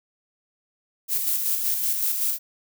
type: noise with tremolo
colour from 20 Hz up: violet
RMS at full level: -23 dBFS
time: 1.08-2.39 s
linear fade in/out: 50 ms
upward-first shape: square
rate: 5.3 Hz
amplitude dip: 35%
effects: none